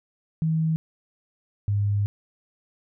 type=tone pair in turn; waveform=sine; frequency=160 / 101.94 Hz; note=D#3 / G#2; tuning=+49 / -32 cents; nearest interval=minor sixth; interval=781 cents; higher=first; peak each=-20 dBFS; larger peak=neither; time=0.42-0.76 / 1.68-2.06 s; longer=second; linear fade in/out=0 ms; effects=none